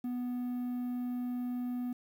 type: tone with quantisation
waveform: triangle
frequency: 246.6 Hz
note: B3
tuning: 2 cents flat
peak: -31 dBFS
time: 0.04-1.93 s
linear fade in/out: 5 ms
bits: 10
effects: none